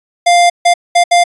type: tone bursts at uneven times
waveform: square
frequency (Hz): 698.5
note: F5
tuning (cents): 0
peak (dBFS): -6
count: 4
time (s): 0.26-0.5 / 0.65-0.74 / 0.95-1.04 / 1.11-1.24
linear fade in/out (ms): 10
effects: resampled to 24000 Hz